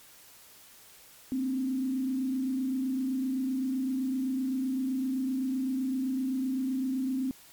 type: tone with frequency modulation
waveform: sine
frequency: 261.6 Hz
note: C4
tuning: in tune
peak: -27 dBFS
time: 1.32-7.31 s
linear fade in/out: 0 ms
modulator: 27.8 Hz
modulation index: 0.5
effects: white hiss -54 dBFS RMS until 7.52 s + MP3 96 kbps